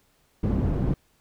white low-pass noise, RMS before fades -24 dBFS, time 0.43-0.94 s, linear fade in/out 5 ms, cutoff 190 Hz, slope 12 dB/octave, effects pink hiss -65 dBFS RMS until 1.2 s

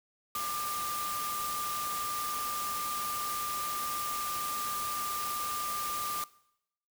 sine tone in noise, 1194 Hz, D6, 28 cents sharp, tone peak -33 dBFS, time 0.35-6.24 s, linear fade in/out 2 ms, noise white, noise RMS -38 dBFS, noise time 0.35-6.24 s, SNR +2 dB, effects noise-tail reverb RT60 0.8 s tail -21 dB re dry

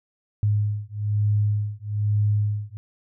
sine beating tone pair, 103.83 / 104.93 Hz, G#2 / G#2, 0 / +18 cents, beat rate 1.1 Hz, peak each -23 dBFS, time 0.43-2.77 s, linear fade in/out 0 ms, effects none

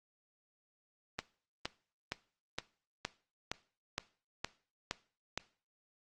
click train, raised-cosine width 0.2 ms, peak -17 dBFS, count 10, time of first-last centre 1.19-5.376 s, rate 2.15 Hz, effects noise-tail reverb RT60 0.4 s tail -18 dB re dry + Opus 24 kbps

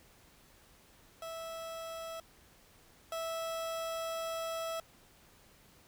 30% pulse tone pair in turn, 656 / 656 Hz, E5 / E5, -9 / -9 cents, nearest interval unison, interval 0 cents, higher neither, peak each -38 / -33 dBFS, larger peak second, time 1.22-2.2 / 3.12-4.8 s, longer second, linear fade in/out 2 ms, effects pink hiss -62 dBFS RMS until 5.87 s

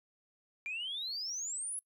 sine exponential sweep, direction up, 2349 to 10760 Hz, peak -35 dBFS, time 0.66-1.79 s, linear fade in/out 0 ms, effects noise-tail reverb RT60 0.1 s tail -24 dB re dry + tanh soft clip ceiling -32 dBFS

